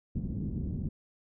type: low-pass noise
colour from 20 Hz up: white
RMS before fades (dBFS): -34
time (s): 0.15-0.89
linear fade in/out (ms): 5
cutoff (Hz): 230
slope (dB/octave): 24
effects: none